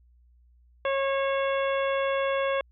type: harmonic tone with a mistuned harmonic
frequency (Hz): 546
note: C#5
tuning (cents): -26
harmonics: 1 / 2 / 3 / 4 / 5 / 6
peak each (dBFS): -25 / -31 / -35 / -37 / -39 / -41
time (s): 0.85-2.61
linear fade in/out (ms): 2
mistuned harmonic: 6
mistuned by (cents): +58
effects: added 60 Hz sine -56 dBFS peak until 2.71 s